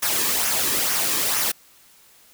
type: noise with flanger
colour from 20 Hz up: white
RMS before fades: -22 dBFS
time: 0.02-1.52 s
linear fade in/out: 10 ms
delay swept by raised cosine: 0.24 to 1.44 ms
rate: 2.2 Hz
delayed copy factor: -0.5
effects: white hiss -53 dBFS RMS until 2.33 s